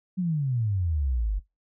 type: exponential sweep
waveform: sine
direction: down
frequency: 190 to 46.25 Hz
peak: -23 dBFS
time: 0.17-1.4 s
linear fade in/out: 20 ms
effects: noise-tail reverb RT60 0.2 s tail -21 dB re dry